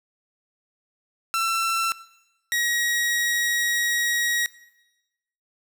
sawtooth tone pair in turn, 1343 / 1899.3 Hz, E6 / A#6, +32 / +32 cents, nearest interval tritone, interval 600 cents, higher second, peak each -18 dBFS, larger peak neither, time 1.34-1.92 / 2.52-4.46 s, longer second, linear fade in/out 0 ms, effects noise-tail reverb RT60 1.0 s tail -19 dB re dry

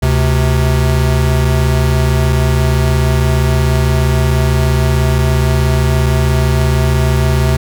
square tone pair together, 72.4 / 129.41 Hz, D2 / C3, -24 / -19 cents, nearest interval minor seventh, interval 1005 cents, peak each -13 dBFS, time 0.02-7.57 s, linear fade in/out 10 ms, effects none

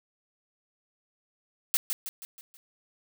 blue noise with echo, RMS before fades -24 dBFS, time 1.74-1.77 s, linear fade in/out 0 ms, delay 160 ms, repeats 5, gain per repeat -6 dB, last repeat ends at 2.57 s, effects none

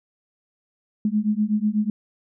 sine beating tone pair, 207.7 / 215.8 Hz, G#3 / A3, 0 / -33 cents, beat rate 8.1 Hz, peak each -22 dBFS, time 1.05-1.9 s, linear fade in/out 2 ms, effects none

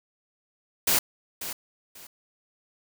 white noise with echo, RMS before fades -22 dBFS, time 0.87-0.99 s, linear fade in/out 5 ms, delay 540 ms, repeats 2, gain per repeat -12 dB, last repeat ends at 2.07 s, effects none

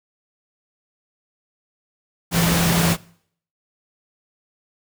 sine tone in noise, 169 Hz, E3, 43 cents sharp, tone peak -18 dBFS, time 2.31-2.97 s, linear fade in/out 50 ms, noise pink, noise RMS -20 dBFS, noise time 2.31-2.97 s, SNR -1 dB, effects noise-tail reverb RT60 0.6 s tail -22 dB re dry + high-pass 60 Hz 12 dB/octave

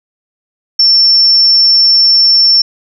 sine tone, 5410 Hz, E8, 44 cents sharp, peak -4 dBFS, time 0.79-2.62 s, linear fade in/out 5 ms, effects none

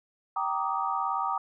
sine chord, Eb major seventh, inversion first, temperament just, 777.8 / 933.4 / 1166.7 / 1244.5 Hz, G5 / Bb5 / D6 / Eb6, -14 / +2 / -12 / 0 cents, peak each -32 dBFS, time 0.36-1.38 s, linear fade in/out 5 ms, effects none

